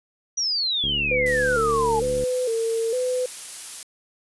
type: exponential sweep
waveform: sine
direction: down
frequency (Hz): 5880 to 830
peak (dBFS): -21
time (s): 0.37-2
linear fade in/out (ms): 10
type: click train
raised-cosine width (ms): 3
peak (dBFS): -21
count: 102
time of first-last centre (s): 0.84-2.237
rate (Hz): 72.3
type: tone with vibrato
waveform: sine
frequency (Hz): 478.2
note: A#4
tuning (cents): +44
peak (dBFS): -21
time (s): 1.11-3.26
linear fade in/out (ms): 5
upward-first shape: square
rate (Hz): 1.1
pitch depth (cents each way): 90
type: noise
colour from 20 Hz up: blue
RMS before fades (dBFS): -33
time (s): 1.26-3.83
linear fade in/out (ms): 2
effects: resampled to 24000 Hz